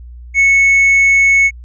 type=tone; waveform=triangle; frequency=2205 Hz; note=C#7; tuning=10 cents flat; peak=-5 dBFS; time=0.34-1.51 s; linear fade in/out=50 ms; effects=added 60 Hz sine -30 dBFS peak until 1.64 s + resampled to 16000 Hz